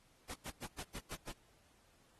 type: noise bursts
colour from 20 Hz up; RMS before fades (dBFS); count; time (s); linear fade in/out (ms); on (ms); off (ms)
pink; -45; 7; 0.29-1.321; 10; 53; 110
effects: pink hiss -70 dBFS RMS until 2.19 s + AAC 32 kbps